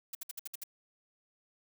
blue noise bursts, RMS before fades -40 dBFS, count 7, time 0.13-0.637 s, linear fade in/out 5 ms, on 21 ms, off 60 ms, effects none

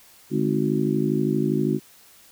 harmonic tone with a mistuned harmonic, 52.5 Hz, G#1, 19 cents sharp, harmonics 3 / 4 / 5 / 6 / 7, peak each -26 / -26 / -26 / -26 / -26 dBFS, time 0.3-1.8 s, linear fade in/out 50 ms, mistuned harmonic 3, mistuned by -110 cents, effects white hiss -52 dBFS RMS until 2.31 s

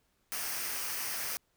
white noise with comb filter, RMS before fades -36 dBFS, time 0.32-1.37 s, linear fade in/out 0 ms, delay 0.27 ms, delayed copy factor -0.5, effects pink hiss -74 dBFS RMS until 1.56 s

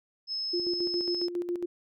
sine tone, 5190 Hz, E8, 28 cents flat, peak -30 dBFS, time 0.27-1.29 s, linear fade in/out 50 ms
sine tone with tremolo, 350.1 Hz, F4, 4 cents sharp, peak -27 dBFS, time 0.53-1.66 s, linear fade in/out 10 ms, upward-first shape square, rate 7.3 Hz, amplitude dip 60%
effects none

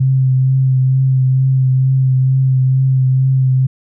sine tone with vibrato, 131.3 Hz, C3, 6 cents sharp, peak -9 dBFS, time 0-3.67 s, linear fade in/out 10 ms, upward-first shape triangle, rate 2.2 Hz, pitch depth 23 cents each way, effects none

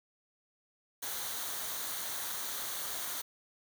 white noise with comb filter, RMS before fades -38 dBFS, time 1.02-3.22 s, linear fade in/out 10 ms, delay 0.39 ms, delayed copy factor -0.5, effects none

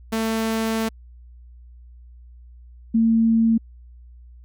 sawtooth / sine tone pair in turn, 223.2 / 226.3 Hz, A3 / A3, +25 / +49 cents, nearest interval unison, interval 24 cents, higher second, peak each -17 / -14 dBFS, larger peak second, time 0.12-0.89 / 2.94-3.58 s, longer first, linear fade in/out 10 ms, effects added 60 Hz sine -42 dBFS peak until 4.44 s

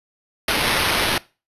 blue noise with sample-and-hold, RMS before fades -20 dBFS, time 0.48-1.18 s, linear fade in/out 2 ms, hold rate 7350 Hz, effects noise-tail reverb RT60 0.3 s tail -21 dB re dry + resampled to 32000 Hz

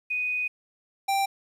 sine / square tone pair in turn, 2489 / 785.8 Hz, D#7 / G5, 0 / +4 cents, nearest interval octave + minor sixth, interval 1996 cents, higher first, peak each -25 / -23 dBFS, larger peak second, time 0.1-0.48 / 1.08-1.26 s, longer first, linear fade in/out 10 ms, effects resampled to 32000 Hz + 10-bit

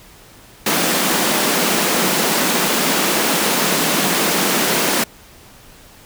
pink high-pass noise, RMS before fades -17 dBFS, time 0.66-5.04 s, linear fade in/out 5 ms, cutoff 170 Hz, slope 48 dB/octave, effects pink hiss -44 dBFS RMS until 6.05 s

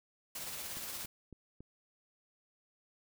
white noise with tremolo, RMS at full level -41 dBFS, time 0.35-1.06 s, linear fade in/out 5 ms, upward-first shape triangle, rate 17 Hz, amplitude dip 35%
click train, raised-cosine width 3 ms, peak -37 dBFS, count 4, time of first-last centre 0.77-1.606 s, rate 3.59 Hz
effects none

